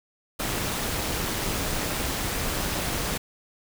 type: noise with amplitude modulation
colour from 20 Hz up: pink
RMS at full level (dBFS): -26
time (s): 0.39-3.18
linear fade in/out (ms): 10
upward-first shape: sine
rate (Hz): 209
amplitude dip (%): 50
effects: none